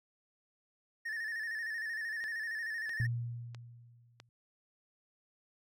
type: tone with vibrato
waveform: triangle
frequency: 1795 Hz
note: A6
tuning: 34 cents sharp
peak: -34 dBFS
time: 1.05-3.07 s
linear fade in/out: 10 ms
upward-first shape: square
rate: 13 Hz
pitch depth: 55 cents each way
type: click train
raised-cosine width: 0.2 ms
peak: -32 dBFS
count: 4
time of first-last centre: 2.24-4.201 s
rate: 1.53 Hz
type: tone with exponential decay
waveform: sine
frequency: 118.6 Hz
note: A#2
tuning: 30 cents sharp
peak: -28 dBFS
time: 3-4.29 s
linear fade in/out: 0 ms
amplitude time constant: 280 ms
effects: none